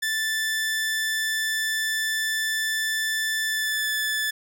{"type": "tone with pitch glide", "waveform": "sawtooth", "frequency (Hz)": [1760, 1739.8], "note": ["A6", "A6"], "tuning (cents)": [0, -20], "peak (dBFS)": -20, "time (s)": [0.02, 4.31], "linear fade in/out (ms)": 10, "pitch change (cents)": -20, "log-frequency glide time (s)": [3.46, 3.89], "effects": []}